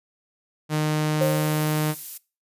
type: tone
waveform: sawtooth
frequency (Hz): 153.2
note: D#3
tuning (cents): -27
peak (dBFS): -17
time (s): 0.69-1.95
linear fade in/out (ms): 50
type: noise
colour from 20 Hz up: violet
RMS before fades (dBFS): -33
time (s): 1.21-2.18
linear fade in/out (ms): 10
type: tone with exponential decay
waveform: sine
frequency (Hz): 535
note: C5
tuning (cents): +38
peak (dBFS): -17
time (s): 1.21-1.81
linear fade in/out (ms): 2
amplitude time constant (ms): 130
effects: noise-tail reverb RT60 0.3 s tail -21 dB re dry + resampled to 32000 Hz